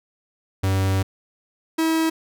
45% pulse tone pair in turn, 95.9 / 322.6 Hz, G2 / E4, -37 / -37 cents, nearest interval octave + major sixth, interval 2100 cents, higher second, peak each -18 dBFS, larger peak neither, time 0.63-1.03 / 1.78-2.1 s, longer first, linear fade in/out 10 ms, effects none

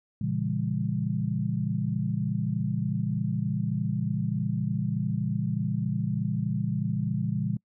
sine chord, A# diminished seventh, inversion none, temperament just, 116.54 / 139.85 / 167.82 / 201.4 Hz, A#2 / C#3 / E3 / G3, 0 / +16 / +31 / +47 cents, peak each -31 dBFS, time 0.21-7.57 s, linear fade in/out 5 ms, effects noise-tail reverb RT60 0.1 s tail -25 dB re dry

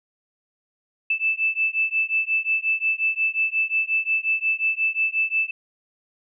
sine beating tone pair, 2633 / 2638.6 Hz, E7 / E7, -3 / +1 cents, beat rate 5.6 Hz, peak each -23 dBFS, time 1.1-5.51 s, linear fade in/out 5 ms, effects none

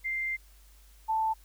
sine tone pair in turn, 2093 / 882.5 Hz, C7 / A5, 0 / +5 cents, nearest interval octave + minor third, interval 1495 cents, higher first, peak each -29 / -25 dBFS, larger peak second, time 0.04-0.37 / 1.08-1.34 s, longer first, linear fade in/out 20 ms, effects added 50 Hz sine -54 dBFS peak until 1.44 s + white hiss -62 dBFS RMS until 1.44 s

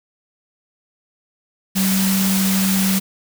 sine tone in noise, 191.8 Hz, G3, 37 cents flat, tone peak -16 dBFS, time 1.75-3 s, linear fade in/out 20 ms, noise white, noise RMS -22 dBFS, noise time 1.75-3 s, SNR +3 dB, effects none

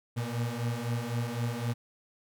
35% pulse beating tone pair, 116.54 / 120.44 Hz, A#2 / B2, 0 / -43 cents, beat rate 3.9 Hz, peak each -32 / -31 dBFS, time 0.16-1.74 s, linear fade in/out 20 ms, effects none

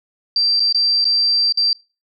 sine tone with dropouts, 4699 Hz, D8, in tune, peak -13 dBFS, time 0.36-1.73 s, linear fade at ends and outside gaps 2 ms, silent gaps 0.597-0.602 / 0.726-0.746 / 1.044-1.052 / 1.524-1.573 s, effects noise-tail reverb RT60 0.3 s tail -24 dB re dry

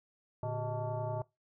sine tone with frequency modulation, 370 Hz, F#4, in tune, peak -33 dBFS, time 0.43-1.22 s, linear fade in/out 2 ms, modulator 257 Hz, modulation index 2, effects noise-tail reverb RT60 0.2 s tail -21 dB re dry

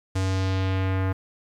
square tone with low-pass filter sweep, 94.8 Hz, F#2, 43 cents sharp, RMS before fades -24 dBFS, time 0.15-1.13 s, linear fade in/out 10 ms, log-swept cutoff 8100 to 1600 Hz, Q 1.3, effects 9-bit

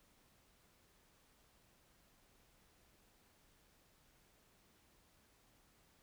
silence, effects pink hiss -71 dBFS RMS until 6.02 s

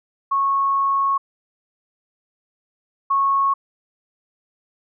sine tone pair in turn, 1100 / 1100 Hz, C#6 / C#6, -14 / -14 cents, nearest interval unison, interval 0 cents, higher neither, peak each -16 / -15 dBFS, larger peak second, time 0.31-1.18 / 3.1-3.54 s, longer first, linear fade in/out 10 ms, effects none

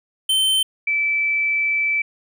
square / sine tone pair in turn, 3093 / 2317 Hz, G7 / D7, -24 / -24 cents, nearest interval perfect fourth, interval 500 cents, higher first, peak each -16 / -17 dBFS, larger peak first, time 0.29-0.63 / 0.87-2.02 s, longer second, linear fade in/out 5 ms, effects none

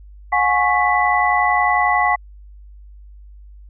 sine tone cluster, 723 / 834 / 1102 / 1986 Hz, F#5 / G#5 / C#6 / B6, -40 / +7 / -11 / +9 cents, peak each -19 dBFS, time 0.32-2.16 s, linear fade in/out 10 ms, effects added 50 Hz sine -38 dBFS peak until 3.69 s

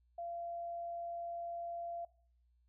sine tone, 686 Hz, F5, 31 cents flat, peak -40 dBFS, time 0.18-2.05 s, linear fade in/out 5 ms, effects noise-tail reverb RT60 0.5 s tail -19 dB re dry + added 60 Hz sine -69 dBFS peak until 2.68 s

